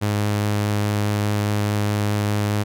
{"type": "tone with vibrato", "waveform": "sawtooth", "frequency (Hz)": 103.83, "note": "G#2", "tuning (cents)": 0, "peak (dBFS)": -15, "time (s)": [0.01, 2.64], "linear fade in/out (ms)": 20, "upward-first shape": "triangle", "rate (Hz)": 4.8, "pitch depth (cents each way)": 9, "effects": []}